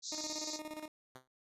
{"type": "band-pass noise", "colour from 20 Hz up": "white", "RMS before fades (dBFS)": -42, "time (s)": [0.02, 0.6], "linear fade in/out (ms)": 50, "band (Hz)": [3800, 7100], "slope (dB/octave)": 96}
{"type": "tone with tremolo", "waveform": "20% pulse", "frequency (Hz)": 307.6, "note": "D#4", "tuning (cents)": -20, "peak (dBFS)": -36, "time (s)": [0.12, 0.88], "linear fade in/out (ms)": 2, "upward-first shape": "square", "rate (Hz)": 17, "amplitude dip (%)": 65}
{"type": "tone with exponential decay", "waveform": "5% pulse", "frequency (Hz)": 129.3, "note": "C3", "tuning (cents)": -20, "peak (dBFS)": -36, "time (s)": [1.15, 1.28], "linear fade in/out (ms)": 2, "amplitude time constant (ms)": 27}
{"effects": ["resampled to 32000 Hz"]}